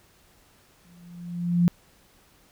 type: tone with exponential growth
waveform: sine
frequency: 173.9 Hz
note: F3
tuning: 7 cents flat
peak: -14 dBFS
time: 0.85-1.68 s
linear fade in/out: 0 ms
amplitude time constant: 180 ms
effects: pink hiss -59 dBFS RMS until 2.51 s